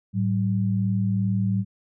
sine tone pair together, 108.4 / 191.03 Hz, A2 / G3, -25 / -44 cents, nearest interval minor seventh, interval 981 cents, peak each -23 dBFS, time 0.13-1.65 s, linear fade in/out 50 ms, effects none

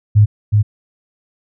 sine tone with echo, 105 Hz, G#2, 19 cents sharp, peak -5 dBFS, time 0.15-0.26 s, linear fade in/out 20 ms, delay 370 ms, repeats 1, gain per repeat -3 dB, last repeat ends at 0.63 s, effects none

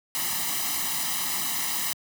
white noise with comb filter, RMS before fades -28 dBFS, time 0.15-1.93 s, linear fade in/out 0 ms, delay 1 ms, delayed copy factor +0.8, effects high-pass 150 Hz 12 dB/octave

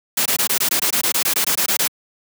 white noise bursts, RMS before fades -18 dBFS, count 16, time 0.17-1.877 s, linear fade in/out 5 ms, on 87 ms, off 21 ms, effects high-pass 150 Hz 12 dB/octave

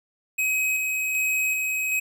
square tone with tremolo, 2536 Hz, D#7, 32 cents sharp, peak -22 dBFS, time 0.38-2 s, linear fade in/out 10 ms, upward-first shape square, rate 1.3 Hz, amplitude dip 25%, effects none

